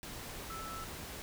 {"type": "tone in noise", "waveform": "sine", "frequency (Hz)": 1318.5, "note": "E6", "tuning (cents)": 0, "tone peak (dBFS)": -43, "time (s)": [0.5, 0.84], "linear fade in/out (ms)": 0, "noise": "pink", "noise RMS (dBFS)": -45, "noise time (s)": [0.03, 1.22], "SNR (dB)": -1, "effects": []}